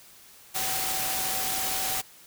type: tone in noise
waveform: sine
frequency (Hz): 761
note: F#5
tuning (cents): +48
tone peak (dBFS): -36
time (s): 0.54-2.02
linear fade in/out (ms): 20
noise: white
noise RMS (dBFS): -29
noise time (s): 0.54-2.02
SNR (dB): -10
effects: white hiss -52 dBFS RMS until 2.26 s